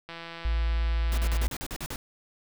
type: click train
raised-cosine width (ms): 0.3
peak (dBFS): -24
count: 229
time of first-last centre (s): 0.09-1.455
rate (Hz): 167
type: tone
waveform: sine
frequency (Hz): 56.5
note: A1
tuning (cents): +47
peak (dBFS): -23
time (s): 0.45-1.48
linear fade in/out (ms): 0
type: noise bursts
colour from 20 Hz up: pink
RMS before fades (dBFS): -35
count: 9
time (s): 1.12-1.959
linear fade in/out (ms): 0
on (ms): 55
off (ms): 43
effects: none